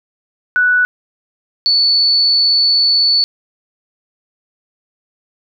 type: tone pair in turn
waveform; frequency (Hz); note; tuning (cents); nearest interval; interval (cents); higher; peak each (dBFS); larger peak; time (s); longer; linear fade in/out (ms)
sine; 1480 / 4458; F#6 / C#8; 0 / +9; octave + perfect fifth; 1909; second; -9; neither; 0.56-0.85 / 1.66-3.24; second; 0
effects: none